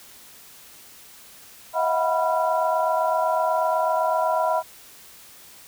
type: tone cluster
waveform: sine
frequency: 640 / 719 / 747 / 984 / 1372 Hz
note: D#5 / F#5 / F#5 / B5 / F6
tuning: +49 / -50 / +16 / -7 / -31 cents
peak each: -23 / -28 / -30 / -23 / -32 dBFS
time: 1.73-4.63 s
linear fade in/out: 50 ms
effects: white hiss -47 dBFS RMS until 5.67 s